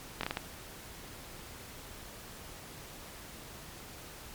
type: slowing click train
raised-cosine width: 0.3 ms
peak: -16 dBFS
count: 5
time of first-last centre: 0.21-0.371 s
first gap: 23 ms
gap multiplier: 1.39
effects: pink hiss -48 dBFS RMS until 4.34 s + MP3 96 kbps